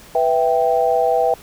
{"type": "chord", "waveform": "sine", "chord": "E minor", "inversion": "second", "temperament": "equal", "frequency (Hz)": [493.9, 659.3, 784], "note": ["B4", "E5", "G5"], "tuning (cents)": [0, 0, 0], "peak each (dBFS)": -18, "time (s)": [0.15, 1.34], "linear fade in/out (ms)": 2, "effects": ["pink hiss -43 dBFS RMS until 1.42 s"]}